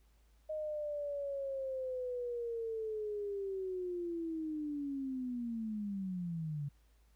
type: linear sweep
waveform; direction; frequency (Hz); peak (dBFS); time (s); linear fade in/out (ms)
sine; down; 622.3 to 140; -36; 0.49-6.69; 10
effects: added 54 Hz sine -64 dBFS peak until 7.15 s + pink hiss -75 dBFS RMS until 7.15 s